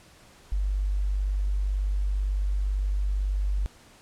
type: tone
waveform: sine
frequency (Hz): 49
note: G1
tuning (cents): 0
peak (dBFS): -23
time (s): 0.52-3.66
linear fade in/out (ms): 0
effects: pink hiss -54 dBFS RMS until 4.01 s + low-pass 10000 Hz 12 dB/octave